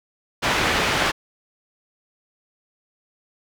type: low-pass noise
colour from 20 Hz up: white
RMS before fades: -21 dBFS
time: 0.42-1.12 s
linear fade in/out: 20 ms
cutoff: 2600 Hz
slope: 12 dB/octave
effects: none